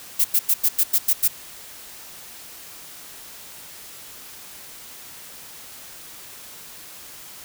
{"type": "noise bursts", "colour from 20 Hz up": "violet", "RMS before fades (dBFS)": -17, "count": 8, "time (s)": [0.19, 1.281], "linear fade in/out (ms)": 10, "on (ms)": 55, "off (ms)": 93, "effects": ["white hiss -41 dBFS RMS until 7.44 s"]}